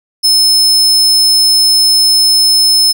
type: tone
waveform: 40% pulse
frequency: 5220 Hz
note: E8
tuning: 18 cents flat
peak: -5 dBFS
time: 0.23-2.93 s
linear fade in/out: 20 ms
effects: none